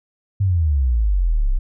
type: exponential sweep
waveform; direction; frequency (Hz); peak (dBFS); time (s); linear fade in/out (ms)
sine; down; 101.9 to 30.39; -14; 0.4-1.59; 10
effects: none